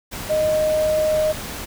sine tone in noise, 619 Hz, D#5, 9 cents flat, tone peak -16 dBFS, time 0.29-1.33 s, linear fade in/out 20 ms, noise pink, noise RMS -31 dBFS, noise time 0.11-1.66 s, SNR +12 dB, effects none

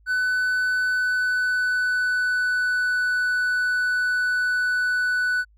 triangle tone with pitch glide, 1500 to 1488.8 Hz, F#6 to F#6, +23 to +10 cents, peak -18 dBFS, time 0.06-5.45 s, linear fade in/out 50 ms, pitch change -13 cents, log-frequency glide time 0.89-3.05 s, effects added 52 Hz sine -53 dBFS peak until 5.57 s

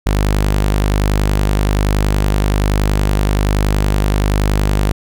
sawtooth tone, 50.6 Hz, G#1, 44 cents flat, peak -8 dBFS, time 0.06-4.92 s, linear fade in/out 5 ms, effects none

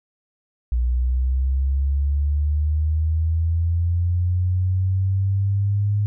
sine linear sweep, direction up, 59.7 to 103.83 Hz, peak -17 dBFS, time 0.72-6.06 s, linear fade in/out 0 ms, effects none

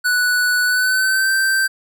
square tone with pitch glide, 1480 to 1559 Hz, F#6 to G6, 0 to -10 cents, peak -15 dBFS, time 0.04-1.68 s, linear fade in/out 20 ms, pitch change +90 cents, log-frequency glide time 0.64-1.32 s, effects none

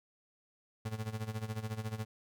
35% pulse tone with tremolo, 109.4 Hz, A2, 9 cents flat, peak -32 dBFS, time 0.85-2.05 s, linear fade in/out 5 ms, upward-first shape sine, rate 14 Hz, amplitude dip 80%, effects none

